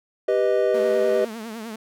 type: chord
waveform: triangle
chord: G augmented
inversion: none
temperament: equal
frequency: 392 / 493.9 / 622.3 Hz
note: G4 / B4 / D#5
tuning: 0 / 0 / 0 cents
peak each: -20 dBFS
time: 0.28-1.25 s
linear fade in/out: 5 ms
type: tone with vibrato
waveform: sawtooth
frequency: 223.6 Hz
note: A3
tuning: 28 cents sharp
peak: -28 dBFS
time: 0.74-1.76 s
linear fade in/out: 5 ms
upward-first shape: triangle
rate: 9.9 Hz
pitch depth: 110 cents each way
effects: none